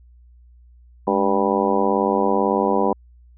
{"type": "harmonic tone with a mistuned harmonic", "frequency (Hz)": 98, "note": "G2", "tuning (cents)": 0, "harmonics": [2, 3, 4, 5, 6, 7, 8, 9, 10], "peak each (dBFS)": [-24, -26, -23, -23, -26, -31, -25, -29, -24], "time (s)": [1.07, 2.93], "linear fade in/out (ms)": 5, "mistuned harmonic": 2, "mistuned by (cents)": 96, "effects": ["added 60 Hz sine -46 dBFS peak until 3.37 s"]}